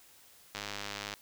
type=click train; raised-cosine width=0.2 ms; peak=-20 dBFS; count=61; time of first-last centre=0.55-1.138 s; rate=102 Hz; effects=white hiss -59 dBFS RMS until 1.21 s